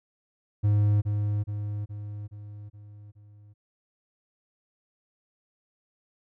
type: tone with echo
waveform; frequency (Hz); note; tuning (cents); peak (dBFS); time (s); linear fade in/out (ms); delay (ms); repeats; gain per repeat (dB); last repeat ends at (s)
triangle; 103.83; G#2; 0; -17; 0.63-1.02; 20; 420; 6; -5; 3.54
effects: none